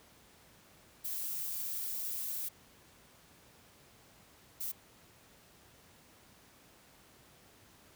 violet noise bursts at uneven times, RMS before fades -38 dBFS, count 2, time 1.04-2.49 / 4.6-4.72 s, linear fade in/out 10 ms, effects pink hiss -61 dBFS RMS until 7.95 s + high-pass 60 Hz 12 dB/octave

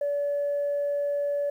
sine tone, 574 Hz, D5, 40 cents flat, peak -23 dBFS, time 0.01-1.5 s, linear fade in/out 5 ms, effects tanh soft clip ceiling -21 dBFS + 10-bit

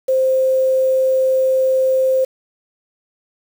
sine tone with quantisation, 523.3 Hz, C5, in tune, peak -12 dBFS, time 0.08-2.25 s, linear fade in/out 10 ms, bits 6, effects none

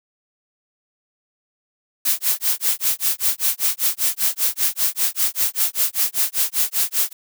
blue noise with tremolo, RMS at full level -17 dBFS, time 2.05-7.13 s, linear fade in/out 5 ms, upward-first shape sine, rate 5.1 Hz, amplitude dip 100%, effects none

